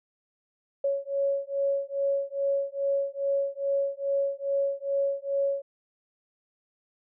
sine beating tone pair, 554.4 / 556.8 Hz, C#5 / C#5, 0 / +8 cents, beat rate 2.4 Hz, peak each -28 dBFS, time 0.84-5.62 s, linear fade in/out 5 ms, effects none

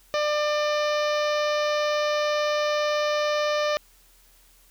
harmonic tone with a mistuned harmonic, 597 Hz, D5, 28 cents sharp, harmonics 1 / 2 / 3 / 4 / 5 / 6 / 7 / 8 / 9 / 10, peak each -23 / -29 / -33 / -35 / -37 / -39 / -40 / -41 / -42 / -43 dBFS, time 0.14-3.77 s, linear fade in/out 0 ms, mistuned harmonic 6, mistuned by +30 cents, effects added 40 Hz sine -58 dBFS peak until 4.7 s + white hiss -58 dBFS RMS until 4.7 s

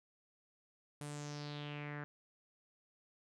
sawtooth tone with low-pass filter sweep, 146.83 Hz, D3, in tune, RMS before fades -45 dBFS, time 1.01-2.04 s, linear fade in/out 0 ms, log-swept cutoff 10000 to 1600 Hz, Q 4.1, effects none

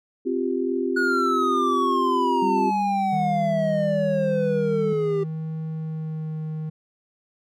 sine chord, C suspended fourth, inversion none, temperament equal, 261.6 / 349.2 / 392 Hz, C4 / F4 / G4, 0 / 0 / 0 cents, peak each -26 dBFS, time 0.25-2.71 s, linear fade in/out 20 ms
triangle exponential sweep, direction down, 1464 to 392 Hz, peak -19 dBFS, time 0.96-5.24 s, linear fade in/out 10 ms
sine tone, 197.5 Hz, G3, 13 cents sharp, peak -26 dBFS, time 2.42-4.93 s, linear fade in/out 5 ms
triangle tone with vibrato, 157.6 Hz, D#3, 23 cents sharp, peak -25 dBFS, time 3.12-6.7 s, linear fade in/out 10 ms, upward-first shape sine, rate 0.51 Hz, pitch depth 14 cents each way
effects none

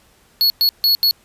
square tone bursts at uneven times, 4366 Hz, C#8, 27 cents flat, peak -12 dBFS, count 4, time 0.41-0.5 / 0.61-0.69 / 0.84-0.95 / 1.03-1.11 s, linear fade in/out 0 ms, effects pink hiss -54 dBFS RMS until 1.24 s + resampled to 32000 Hz

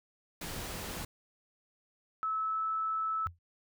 pink noise, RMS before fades -40 dBFS, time 0.41-1.05 s, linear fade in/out 5 ms
sine tone with pitch glide, 1300 to 1307.5 Hz, E6 to E6, -24 to -15 cents, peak -30 dBFS, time 2.23-3.27 s, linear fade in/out 0 ms, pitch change +9 cents, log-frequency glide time 2.39-2.65 s
sine tone with exponential decay, 85.7 Hz, F2, 32 cents flat, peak -35 dBFS, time 3.26-3.39 s, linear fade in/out 5 ms, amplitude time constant 27 ms
effects none

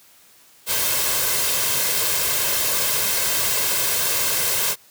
white noise with comb filter, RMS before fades -21 dBFS, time 0.66-4.76 s, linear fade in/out 50 ms, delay 1.9 ms, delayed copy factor +0.55, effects white hiss -52 dBFS RMS until 4.9 s + high-pass 80 Hz 12 dB/octave

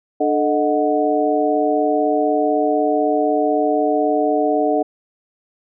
sine tone cluster, 297.7 / 438 / 620 / 736 Hz, D4 / A4 / D#5 / F#5, +24 / -8 / -6 / -9 cents, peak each -20 dBFS, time 0.2-4.83 s, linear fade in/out 10 ms, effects none

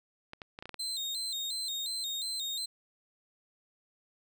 clicks, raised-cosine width 0.3 ms, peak -26 dBFS, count 7, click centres 0.334 / 0.418 / 0.589 / 0.625 / 0.656 / 0.693 / 0.743 s
35% pulse tone with vibrato, 3900 Hz, B7, 23 cents flat, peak -32 dBFS, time 0.79-2.66 s, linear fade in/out 10 ms, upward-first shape square, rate 2.8 Hz, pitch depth 86 cents each way
effects none

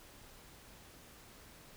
silence, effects pink hiss -57 dBFS RMS until 1.76 s

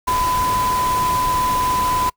sine tone in noise, 1004 Hz, B5, 28 cents sharp, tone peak -17 dBFS, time 0.07-2.1 s, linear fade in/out 10 ms, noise pink, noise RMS -26 dBFS, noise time 0.07-2.1 s, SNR +6 dB, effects noise-tail reverb RT60 0.1 s tail -24 dB re dry

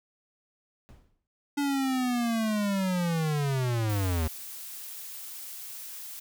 brown noise with exponential decay, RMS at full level -45 dBFS, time 0.89-1.27 s, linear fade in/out 0 ms, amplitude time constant 81 ms
square linear sweep, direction down, 288.3 to 76.6 Hz, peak -26 dBFS, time 1.57-4.28 s, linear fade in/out 10 ms
blue noise, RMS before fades -41 dBFS, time 3.89-6.2 s, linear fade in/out 10 ms
effects none

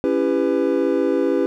triangle chord, C# half-diminished seventh, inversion none, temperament just, 277.2 / 332.6 / 399.1 / 498.9 Hz, C#4 / E4 / G4 / B4, 0 / +16 / +31 / +17 cents, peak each -20 dBFS, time 0.04-1.46 s, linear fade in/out 0 ms, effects none

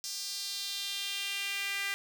sawtooth tone with high-pass filter sweep, 397.7 Hz, G4, 25 cents sharp, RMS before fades -36 dBFS, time 0.04-1.94 s, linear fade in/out 0 ms, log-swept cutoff 5400 to 2000 Hz, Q 2.7, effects none

